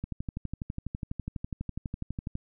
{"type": "click train", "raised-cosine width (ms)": 5, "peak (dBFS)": -21, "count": 29, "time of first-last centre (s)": [0.04, 2.354], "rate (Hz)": 12.1, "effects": []}